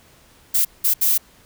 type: noise bursts at uneven times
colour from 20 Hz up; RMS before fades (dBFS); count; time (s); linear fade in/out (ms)
violet; -17; 3; 0.54-0.65 / 0.84-0.94 / 1.01-1.18; 10
effects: pink hiss -52 dBFS RMS until 1.45 s